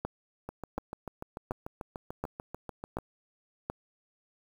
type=two click trains; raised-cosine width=1 ms; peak=-24 / -18 dBFS; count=18 / 6; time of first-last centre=0.49-2.986 / 0.05-3.7 s; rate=6.81 / 1.37 Hz; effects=8-bit